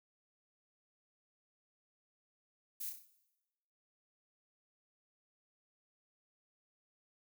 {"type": "noise with echo", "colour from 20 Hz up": "violet", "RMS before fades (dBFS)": -42, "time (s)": [2.8, 2.9], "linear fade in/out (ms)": 10, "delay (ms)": 32, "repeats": 5, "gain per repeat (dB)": -5, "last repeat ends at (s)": 3.06, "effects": ["noise-tail reverb RT60 1.0 s tail -17 dB re dry"]}